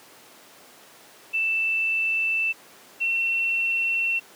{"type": "tone pair in turn", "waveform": "sine", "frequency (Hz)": [2656, 2709], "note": ["E7", "E7"], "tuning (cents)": [12, 47], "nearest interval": "unison", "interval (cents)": 35, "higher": "second", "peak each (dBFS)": -21, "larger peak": "neither", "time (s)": [[1.33, 2.53], [3, 4.2]], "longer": "neither", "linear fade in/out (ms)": 20, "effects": ["pink hiss -49 dBFS RMS until 4.35 s", "high-pass 300 Hz 12 dB/octave"]}